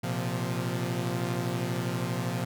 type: chord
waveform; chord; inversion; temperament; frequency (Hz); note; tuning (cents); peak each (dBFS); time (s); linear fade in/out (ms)
sawtooth; Bb suspended second; none; equal with one note detuned; 116.54 / 129.01 / 174.61; Bb2 / C3 / F3; 0 / -24 / 0; -29; 0.03-2.45; 10
effects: none